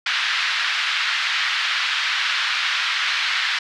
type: band-pass noise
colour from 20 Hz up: pink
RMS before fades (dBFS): -22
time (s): 0.06-3.59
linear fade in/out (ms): 5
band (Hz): 1400 to 4200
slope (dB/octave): 24
effects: none